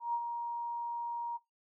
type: tone with ADSR envelope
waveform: sine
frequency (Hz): 943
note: A#5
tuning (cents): +20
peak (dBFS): -28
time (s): 0-1.38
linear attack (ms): 140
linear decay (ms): 56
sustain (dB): -6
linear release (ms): 21
effects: noise-tail reverb RT60 0.2 s tail -20 dB re dry